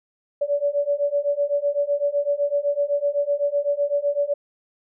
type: beating tone pair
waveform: sine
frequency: 570 / 577.9 Hz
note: C#5 / D5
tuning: +48 / -28 cents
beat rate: 7.9 Hz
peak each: -23 / -22 dBFS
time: 0.41-4.34 s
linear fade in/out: 10 ms
effects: none